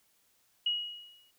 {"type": "tone with exponential decay", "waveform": "sine", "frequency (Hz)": 2900, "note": "F#7", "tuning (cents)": -35, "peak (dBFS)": -25, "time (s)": [0.66, 1.31], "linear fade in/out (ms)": 5, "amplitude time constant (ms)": 140, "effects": ["white hiss -70 dBFS RMS until 1.38 s"]}